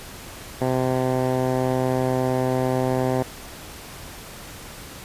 10% pulse tone with low-pass filter, 128.7 Hz, C3, 28 cents flat, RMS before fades -22 dBFS, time 0.61-3.23 s, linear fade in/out 5 ms, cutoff 1000 Hz, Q 0.94, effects pink hiss -39 dBFS RMS until 5.04 s + resampled to 32000 Hz

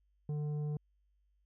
sine tone with tanh clipping, 149 Hz, D3, 25 cents sharp, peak -35 dBFS, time 0.29-0.77 s, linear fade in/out 2 ms, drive 8 dB, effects added 50 Hz sine -70 dBFS peak until 1.45 s

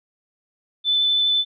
sine tone with vibrato, 3513 Hz, A7, 3 cents flat, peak -16 dBFS, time 0.84-1.45 s, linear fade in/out 50 ms, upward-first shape sine, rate 12 Hz, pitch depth 10 cents each way, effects none

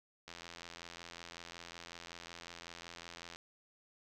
click train, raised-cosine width 0.2 ms, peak -30 dBFS, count 264, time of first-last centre 0.28-3.36 s, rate 85.4 Hz, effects none

